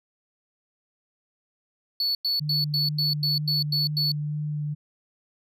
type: tone bursts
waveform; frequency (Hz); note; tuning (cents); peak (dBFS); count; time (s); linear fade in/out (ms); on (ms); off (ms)
triangle; 4435; C#8; 0; -21; 9; 2-4.118; 2; 150; 96
type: tone with vibrato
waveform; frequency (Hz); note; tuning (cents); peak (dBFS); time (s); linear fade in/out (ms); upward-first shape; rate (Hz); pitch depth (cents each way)
sine; 149.5; D3; +31; -26; 2.4-4.75; 20; sine; 2.1; 12
effects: none